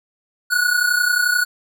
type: tone pair together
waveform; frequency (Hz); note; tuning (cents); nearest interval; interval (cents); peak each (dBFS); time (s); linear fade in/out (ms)
square; 1446.7 / 1478; F#6 / F#6; -39 / -2; unison; 37; -19; 0.5-1.45; 20
effects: none